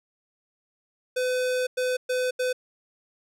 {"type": "tone bursts at uneven times", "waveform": "square", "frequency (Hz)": 505, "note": "B4", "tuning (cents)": 39, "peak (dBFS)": -24, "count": 4, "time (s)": [[1.16, 1.67], [1.77, 1.97], [2.09, 2.31], [2.39, 2.53]], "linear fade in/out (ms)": 10, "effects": ["low-pass 11000 Hz 12 dB/octave"]}